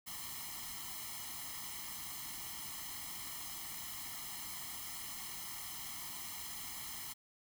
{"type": "noise with comb filter", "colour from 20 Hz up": "white", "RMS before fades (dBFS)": -45, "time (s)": [0.06, 7.14], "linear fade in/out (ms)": 20, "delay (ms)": 0.97, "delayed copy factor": 0.95, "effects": []}